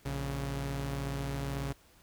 sawtooth tone pair together, 58.27 / 138.59 Hz, A#1 / C#3, 0 / 0 cents, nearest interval octave + minor third, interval 1500 cents, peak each -34 / -31 dBFS, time 0.05-1.73 s, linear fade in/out 10 ms, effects pink hiss -62 dBFS RMS until 2.02 s

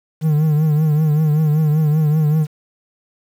triangle tone with vibrato, 153.2 Hz, D#3, 27 cents flat, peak -10 dBFS, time 0.21-2.47 s, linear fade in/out 50 ms, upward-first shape triangle, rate 5.2 Hz, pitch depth 76 cents each way, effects 7-bit

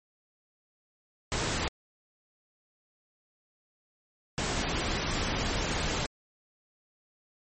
pink noise bursts at uneven times, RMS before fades -30 dBFS, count 2, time 1.32-1.68 / 4.38-6.06 s, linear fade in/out 0 ms, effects MP3 32 kbps

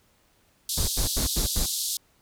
pink band-pass noise, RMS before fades -29 dBFS, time 0.69-1.97 s, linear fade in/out 2 ms, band 3600 to 14000 Hz, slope 48 dB/octave
brown noise bursts, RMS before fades -26 dBFS, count 5, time 0.77-1.664 s, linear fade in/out 10 ms, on 110 ms, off 86 ms
effects pink hiss -64 dBFS RMS until 2.21 s

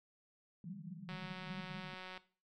pink band-pass noise, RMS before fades -48 dBFS, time 0.64-1.94 s, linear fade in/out 2 ms, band 150 to 200 Hz, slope 96 dB/octave
click train, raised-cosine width 0.3 ms, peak -32 dBFS, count 202, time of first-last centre 1.09-2.176 s, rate 185 Hz
effects noise-tail reverb RT60 0.4 s tail -17 dB re dry + MP3 96 kbps

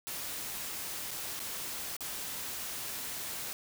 white noise with dropouts, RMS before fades -39 dBFS, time 0.07-3.53 s, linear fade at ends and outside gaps 0 ms, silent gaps 1.108-1.113 / 1.394-1.401 / 1.966-2.007 s, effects none

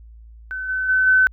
sine tone with level steps, 1519 Hz, F#6, 45 cents sharp, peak -25 / -20 / -14 / -11 dBFS, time 0.51-1.27 s, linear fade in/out 0 ms, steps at 0.68 / 0.88 / 1.06 s, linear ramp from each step 20 ms, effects added 56 Hz sine -40 dBFS peak until 1.32 s

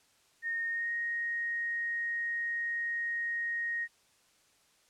sine tone with pitch glide, 1844 to 1869.7 Hz, A#6 to A#6, -19 to +5 cents, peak -31 dBFS, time 0.42-3.88 s, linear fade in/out 50 ms, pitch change +24 cents, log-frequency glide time 0.69-0.92 s, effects white hiss -67 dBFS RMS until 4.89 s + low-pass 9000 Hz 12 dB/octave

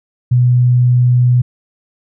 sine tone, 123.7 Hz, B2, 3 cents sharp, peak -7 dBFS, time 0.31-1.42 s, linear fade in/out 10 ms, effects none

